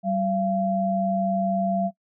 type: tone pair together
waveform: sine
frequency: 191.94 / 684 Hz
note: G3 / F5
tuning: -36 / -36 cents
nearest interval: octave + minor seventh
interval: 2200 cents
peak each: -24 dBFS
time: 0.03-1.91 s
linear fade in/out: 50 ms
effects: noise-tail reverb RT60 0.1 s tail -18 dB re dry